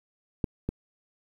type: clicks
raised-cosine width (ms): 3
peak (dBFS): -13 / -15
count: 2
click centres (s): 0.442 / 0.69
effects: 9-bit